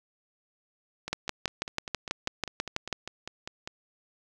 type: two click trains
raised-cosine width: 0.2 ms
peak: -11 / -19 dBFS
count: 12 / 14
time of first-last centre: 1.13-2.927 / 1.08-3.675 s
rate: 6.12 / 5.01 Hz
effects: none